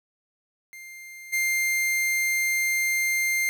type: tone with level steps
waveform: 45% pulse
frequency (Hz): 2100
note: C7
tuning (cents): +6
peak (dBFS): -40 / -22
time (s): 0.73-3.49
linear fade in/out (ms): 0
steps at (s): 1.32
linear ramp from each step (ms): 20
effects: none